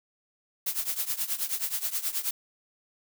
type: noise with tremolo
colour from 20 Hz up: blue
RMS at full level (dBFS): -27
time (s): 0.66-2.31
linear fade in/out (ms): 5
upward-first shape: triangle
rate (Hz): 9.4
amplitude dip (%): 90
effects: none